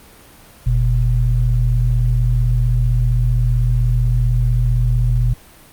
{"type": "tone pair together", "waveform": "sine", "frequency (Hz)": [45.43, 121.1], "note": ["F#1", "B2"], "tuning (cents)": [-31, -34], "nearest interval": "octave + perfect fourth", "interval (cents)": 1697, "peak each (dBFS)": -15, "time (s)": [0.66, 5.34], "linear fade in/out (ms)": 10, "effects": ["pink hiss -44 dBFS RMS until 5.72 s", "Opus 32 kbps"]}